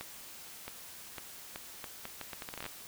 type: accelerating click train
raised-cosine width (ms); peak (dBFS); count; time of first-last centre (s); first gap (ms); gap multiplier
0.3; -24; 17; 0.01-2.663; 670; 0.75
effects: white hiss -49 dBFS RMS until 2.87 s